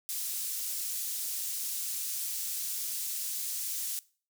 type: high-pass noise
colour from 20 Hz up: pink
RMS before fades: -35 dBFS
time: 0.09-3.99 s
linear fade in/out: 0 ms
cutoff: 7200 Hz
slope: 12 dB/octave
effects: noise-tail reverb RT60 0.4 s tail -21 dB re dry